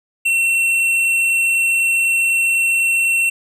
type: tone with hard clipping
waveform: sine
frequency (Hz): 2712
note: E7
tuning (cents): +49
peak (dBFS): -15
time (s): 0.25-3.3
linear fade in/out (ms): 10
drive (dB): 8
effects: none